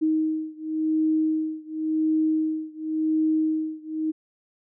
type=beating tone pair; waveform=sine; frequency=313.6 / 314.52 Hz; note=D#4 / D#4; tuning=+14 / +19 cents; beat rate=0.92 Hz; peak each=-24 / -25 dBFS; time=0.01-4.12 s; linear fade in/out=20 ms; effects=none